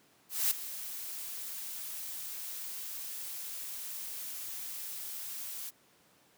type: noise with ADSR envelope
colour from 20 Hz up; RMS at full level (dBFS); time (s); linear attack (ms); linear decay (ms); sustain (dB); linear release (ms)
blue; -27; 0.29-5.71; 220; 7; -14; 28
effects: pink hiss -65 dBFS RMS until 6.37 s + high-pass 150 Hz 12 dB/octave